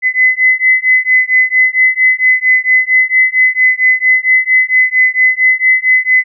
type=beating tone pair; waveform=sine; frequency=2023 / 2027.4 Hz; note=B6 / B6; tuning=+41 / +45 cents; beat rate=4.4 Hz; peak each=-10 dBFS; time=0.02-6.24 s; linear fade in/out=50 ms; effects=none